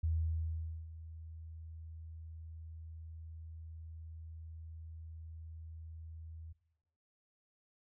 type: tone with ADSR envelope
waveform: sine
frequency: 80.7 Hz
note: E2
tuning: 36 cents flat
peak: -30 dBFS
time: 0.03-6.53 s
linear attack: 8 ms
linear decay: 830 ms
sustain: -16 dB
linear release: 11 ms
effects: noise-tail reverb RT60 0.9 s tail -19 dB re dry